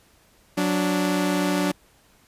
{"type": "tone pair together", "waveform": "sawtooth", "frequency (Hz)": [183.8, 291.8], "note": ["F#3", "D4"], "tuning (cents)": [-11, -11], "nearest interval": "minor sixth", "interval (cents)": 800, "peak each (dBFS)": [-20, -19], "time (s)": [0.57, 1.72], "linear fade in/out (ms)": 10, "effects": ["pink hiss -58 dBFS RMS until 2.27 s", "resampled to 32000 Hz"]}